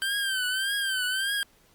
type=tone with vibrato; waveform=25% pulse; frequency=1560 Hz; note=G6; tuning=9 cents flat; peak=-22 dBFS; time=0.02-1.43 s; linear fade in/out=0 ms; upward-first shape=triangle; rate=1.7 Hz; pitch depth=100 cents each way; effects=pink hiss -61 dBFS RMS until 1.74 s + Opus 48 kbps